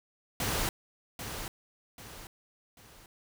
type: noise with echo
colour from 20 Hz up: pink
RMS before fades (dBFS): -31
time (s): 0.4-0.69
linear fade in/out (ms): 2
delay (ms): 790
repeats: 3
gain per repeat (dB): -8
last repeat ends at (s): 3.06
effects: none